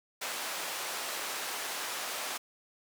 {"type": "band-pass noise", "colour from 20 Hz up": "pink", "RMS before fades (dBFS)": -37, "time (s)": [0.21, 2.38], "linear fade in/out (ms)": 10, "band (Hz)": [660, 15000], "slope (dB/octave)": 12, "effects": []}